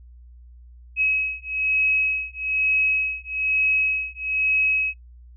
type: beating tone pair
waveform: sine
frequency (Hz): 2556 / 2557.1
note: D#7 / D#7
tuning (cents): +46 / +47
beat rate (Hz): 1.1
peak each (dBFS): -23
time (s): 0.96-4.94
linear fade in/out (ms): 50
effects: noise-tail reverb RT60 0.1 s tail -23 dB re dry + added 60 Hz sine -43 dBFS peak until 5.36 s